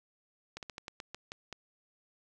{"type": "slowing click train", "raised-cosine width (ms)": 0.2, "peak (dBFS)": -24, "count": 9, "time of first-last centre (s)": [0.57, 1.527], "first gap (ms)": 58, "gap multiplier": 1.2, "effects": []}